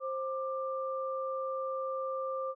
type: tone pair together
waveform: sine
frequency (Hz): 527.9 / 1185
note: C5 / D6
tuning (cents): +15 / +15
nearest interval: octave + major second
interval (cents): 1400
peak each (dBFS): -34 / -37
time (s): 0-2.55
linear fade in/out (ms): 50
effects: none